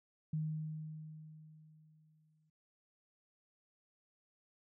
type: tone with exponential decay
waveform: sine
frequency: 155.56 Hz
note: D#3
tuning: in tune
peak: -33 dBFS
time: 0.33-2.5 s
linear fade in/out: 5 ms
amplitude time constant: 470 ms
effects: none